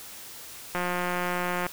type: click train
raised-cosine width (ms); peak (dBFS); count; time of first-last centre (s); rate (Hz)
0.5; -14; 164; 0.75-1.666; 178
effects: white hiss -43 dBFS RMS until 1.72 s